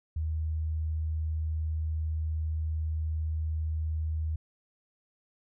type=tone; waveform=sine; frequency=78.7 Hz; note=D#2; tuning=20 cents sharp; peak=-28 dBFS; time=0.16-4.36 s; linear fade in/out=5 ms; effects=none